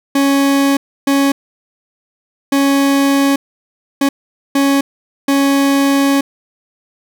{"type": "tone bursts at uneven times", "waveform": "40% pulse", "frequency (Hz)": 277.2, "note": "C#4", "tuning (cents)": 0, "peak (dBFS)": -9, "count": 6, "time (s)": [[0.15, 0.77], [1.07, 1.32], [2.52, 3.36], [4.01, 4.09], [4.55, 4.81], [5.28, 6.21]], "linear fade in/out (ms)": 5, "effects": []}